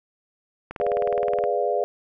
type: click train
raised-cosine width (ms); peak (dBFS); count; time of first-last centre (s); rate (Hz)
0.5; -18; 15; 0.71-1.439; 19.2
type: chord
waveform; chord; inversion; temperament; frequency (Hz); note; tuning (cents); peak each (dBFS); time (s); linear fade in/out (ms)
sine; G# diminished seventh; none; equal; 415.3 / 493.9 / 587.3 / 698.5; G#4 / B4 / D5 / F5; 0 / 0 / 0 / 0; -26 / -26 / -26 / -26; 0.8-1.84; 0
effects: none